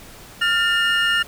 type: tone cluster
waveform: triangle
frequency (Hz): 1401 / 1796 / 2852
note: F6 / A6 / F7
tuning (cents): +5 / +35 / +36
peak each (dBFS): -19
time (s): 0.41-1.23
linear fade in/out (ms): 10
effects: pink hiss -42 dBFS RMS until 1.27 s